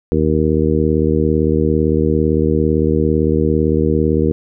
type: harmonic tone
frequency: 77.78 Hz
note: D#2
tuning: in tune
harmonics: 1 / 2 / 3 / 4 / 5 / 6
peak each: -19 / -19 / -19 / -19 / -19 / -19 dBFS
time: 0.12-4.32 s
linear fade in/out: 0 ms
effects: none